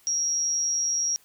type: tone with amplitude modulation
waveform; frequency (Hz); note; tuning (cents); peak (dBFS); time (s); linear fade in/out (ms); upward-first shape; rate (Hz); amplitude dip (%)
sine; 5650; F8; +19; -20; 0.07-1.16; 0; sine; 159; 60
effects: white hiss -59 dBFS RMS until 1.24 s